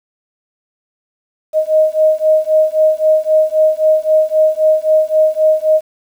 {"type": "beating tone pair", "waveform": "sine", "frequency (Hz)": [622.3, 626.1], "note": ["D#5", "D#5"], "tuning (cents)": [0, 11], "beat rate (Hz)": 3.8, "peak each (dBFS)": -12, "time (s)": [1.53, 5.81], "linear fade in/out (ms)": 50, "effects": ["7-bit"]}